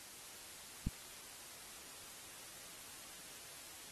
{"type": "click", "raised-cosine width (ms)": 5, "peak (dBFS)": -24, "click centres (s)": 0.87, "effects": ["white hiss -53 dBFS RMS until 3.91 s", "AAC 32 kbps"]}